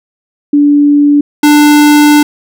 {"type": "tone pair in turn", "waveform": ["sine", "square"], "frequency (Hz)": [290, 295.9], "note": ["D4", "D4"], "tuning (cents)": [-22, 13], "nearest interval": "unison", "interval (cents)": 35, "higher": "second", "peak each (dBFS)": -3, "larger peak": "neither", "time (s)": [[0.53, 1.21], [1.43, 2.23]], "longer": "second", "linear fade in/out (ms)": 5, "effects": []}